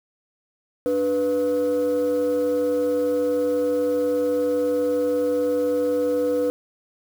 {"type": "tone pair together", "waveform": "sine", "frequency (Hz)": [293.3, 492.8], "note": ["D4", "B4"], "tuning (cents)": [-2, -4], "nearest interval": "major sixth", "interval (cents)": 898, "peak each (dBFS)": [-23, -18], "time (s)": [0.86, 6.5], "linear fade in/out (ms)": 0, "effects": ["tanh soft clip ceiling -16 dBFS", "7-bit"]}